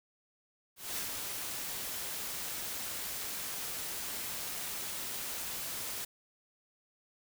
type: noise with ADSR envelope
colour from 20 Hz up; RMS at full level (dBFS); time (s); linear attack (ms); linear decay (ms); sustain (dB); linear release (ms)
white; -36; 0.76-6.05; 210; 110; -3; 7
effects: none